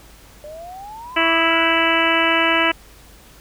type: exponential sweep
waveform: sine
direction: up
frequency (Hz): 587.3 to 1700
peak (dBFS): -32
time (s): 0.44-1.79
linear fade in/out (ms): 0
type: harmonic tone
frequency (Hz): 329.5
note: E4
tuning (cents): -1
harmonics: 1 / 2 / 3 / 4 / 5 / 6 / 7 / 8 / 9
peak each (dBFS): -23 / -23 / -23 / -23 / -23 / -23 / -23 / -23 / -23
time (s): 1.16-2.72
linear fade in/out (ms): 10
effects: added 50 Hz sine -47 dBFS peak until 3.4 s + pink hiss -47 dBFS RMS until 3.4 s